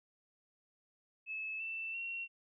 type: tone with pitch steps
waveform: sine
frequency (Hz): 2600 / 2665 / 2732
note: E7 / E7 / F7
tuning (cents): -24 / +18 / -39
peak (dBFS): -38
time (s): 1.26-2.28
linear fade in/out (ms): 50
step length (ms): 340
effects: none

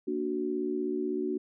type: chord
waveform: sine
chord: Bb augmented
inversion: none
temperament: equal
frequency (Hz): 233.1 / 293.7 / 370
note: Bb3 / D4 / F#4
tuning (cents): 0 / 0 / 0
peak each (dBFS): -36 / -33 / -31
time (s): 0.07-1.38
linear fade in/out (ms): 10
effects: none

